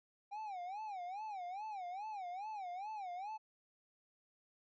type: tone with vibrato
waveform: triangle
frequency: 784 Hz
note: G5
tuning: in tune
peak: -40 dBFS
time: 0.31-3.38 s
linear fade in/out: 20 ms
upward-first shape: sine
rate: 2.4 Hz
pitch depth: 190 cents each way
effects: resampled to 16000 Hz